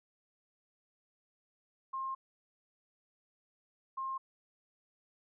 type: tone bursts at uneven times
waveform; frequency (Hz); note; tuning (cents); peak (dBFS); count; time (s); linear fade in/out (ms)
sine; 1064; C6; +29; -35; 2; 1.93-2.15 / 3.97-4.18; 10
effects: none